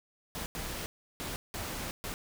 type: noise bursts at uneven times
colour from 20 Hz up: pink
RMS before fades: -38 dBFS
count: 5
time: 0.35-0.46 / 0.55-0.86 / 1.2-1.36 / 1.54-1.91 / 2.04-2.14 s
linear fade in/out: 0 ms
effects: none